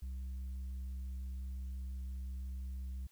triangle tone with tanh clipping, 64.7 Hz, C2, 19 cents flat, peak -40 dBFS, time 0.02-3.07 s, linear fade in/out 5 ms, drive 8 dB, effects white hiss -70 dBFS RMS until 3.11 s

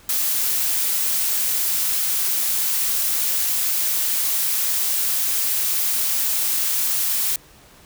blue noise, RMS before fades -21 dBFS, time 0.09-7.36 s, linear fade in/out 2 ms, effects pink hiss -49 dBFS RMS until 7.85 s

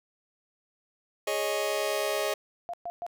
sawtooth chord, Ab suspended fourth, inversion none, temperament just, 415.3 / 553.7 / 623 Hz, Ab4 / Db5 / Eb5, 0 / -2 / +2 cents, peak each -28 / -28 / -26 dBFS, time 1.27-2.34 s, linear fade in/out 5 ms
sine tone bursts, 695 Hz, F5, 9 cents flat, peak -32 dBFS, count 3, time 2.69-3.065 s, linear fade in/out 0 ms, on 45 ms, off 120 ms
effects none

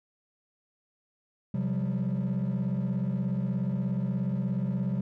triangle chord, C suspended fourth, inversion none, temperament equal with one note detuned, 130.81 / 179.21 / 196 Hz, C3 / F3 / G3, 0 / +45 / 0 cents, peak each -28 dBFS, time 1.54-5.01 s, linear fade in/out 5 ms, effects tanh soft clip ceiling -21 dBFS

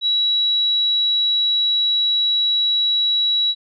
sine tone, 3900 Hz, B7, 23 cents flat, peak -15 dBFS, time 0.01-3.55 s, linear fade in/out 50 ms, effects none

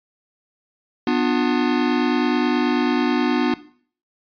square chord, B diminished, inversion none, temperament just, 246.9 / 296.3 / 355.6 Hz, B3 / D4 / F4, 0 / +15 / +31 cents, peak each -21 / -22 / -24 dBFS, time 1.07-3.54 s, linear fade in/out 2 ms, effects noise-tail reverb RT60 0.5 s tail -17 dB re dry + resampled to 11025 Hz

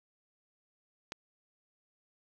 click, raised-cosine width 0.2 ms, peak -21 dBFS, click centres 1.121 s, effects none

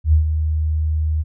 sine tone with ADSR envelope, 77.78 Hz, D#2, in tune, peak -8 dBFS, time 0.04-1.24 s, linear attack 89 ms, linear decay 110 ms, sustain -8 dB, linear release 32 ms, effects none

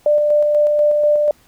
sine tone with tremolo, 594 Hz, D5, 20 cents sharp, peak -10 dBFS, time 0.06-1.31 s, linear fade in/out 2 ms, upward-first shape square, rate 4.1 Hz, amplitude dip 25%, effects pink hiss -53 dBFS RMS until 1.47 s

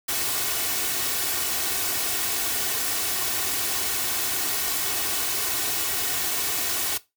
white noise with comb filter, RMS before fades -26 dBFS, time 0.08-6.98 s, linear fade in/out 10 ms, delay 2.7 ms, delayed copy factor +0.55, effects noise-tail reverb RT60 0.2 s tail -17 dB re dry + high-pass 60 Hz 12 dB/octave

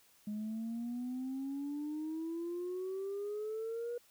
sine exponential sweep, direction up, 207.7 to 483.5 Hz, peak -35 dBFS, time 0.27-3.98 s, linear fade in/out 5 ms, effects tanh soft clip ceiling -34 dBFS + white hiss -66 dBFS RMS until 4.1 s

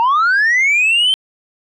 sine linear sweep, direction up, 890 to 3139 Hz, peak -8 dBFS, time 0-1.14 s, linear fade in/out 0 ms, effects tanh soft clip ceiling -9 dBFS

